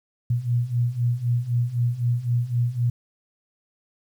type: beating tone pair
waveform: sine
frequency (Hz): 118.2 / 122.1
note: A#2 / B2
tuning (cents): +24 / -19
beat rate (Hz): 3.9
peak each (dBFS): -25 / -22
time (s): 0.3-2.9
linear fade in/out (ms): 5
effects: 9-bit